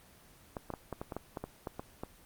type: clicks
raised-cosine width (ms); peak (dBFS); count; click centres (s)
1; -23; 12; 0.568 / 0.703 / 0.738 / 0.927 / 1.015 / 1.122 / 1.166 / 1.372 / 1.44 / 1.672 / 1.795 / 2.035
effects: pink hiss -59 dBFS RMS until 2.25 s + Opus 24 kbps